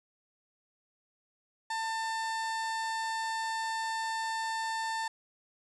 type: tone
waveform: 30% pulse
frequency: 895 Hz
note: A5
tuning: 29 cents sharp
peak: -29 dBFS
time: 1.7-5.08 s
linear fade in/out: 5 ms
effects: resampled to 22050 Hz + 10-bit

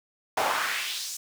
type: noise with high-pass filter sweep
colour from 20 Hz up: brown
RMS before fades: -29 dBFS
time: 0.37-1.17 s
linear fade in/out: 5 ms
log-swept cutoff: 630 to 7100 Hz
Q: 1.9
effects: none

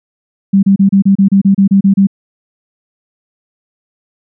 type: tone bursts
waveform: sine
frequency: 196 Hz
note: G3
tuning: in tune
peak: -4 dBFS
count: 12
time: 0.53-2.071 s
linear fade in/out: 10 ms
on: 100 ms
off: 31 ms
effects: none

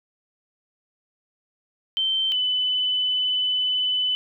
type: tone pair in turn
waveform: sine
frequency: 3108 / 3006 Hz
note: G7 / F#7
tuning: -16 / +27 cents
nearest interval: minor second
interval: 57 cents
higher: first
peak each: -20 dBFS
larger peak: neither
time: 1.97-2.32 / 2.32-4.15 s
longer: second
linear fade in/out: 0 ms
effects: none

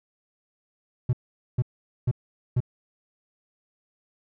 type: tone bursts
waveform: triangle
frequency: 123.47 Hz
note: B2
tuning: in tune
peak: -17 dBFS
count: 4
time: 1.09-2.604 s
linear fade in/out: 5 ms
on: 41 ms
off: 450 ms
effects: none

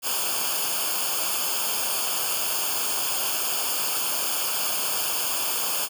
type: noise with comb filter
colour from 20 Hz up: white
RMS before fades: -26 dBFS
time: 0.02-5.89 s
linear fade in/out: 50 ms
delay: 0.51 ms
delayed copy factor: -0.9
effects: none

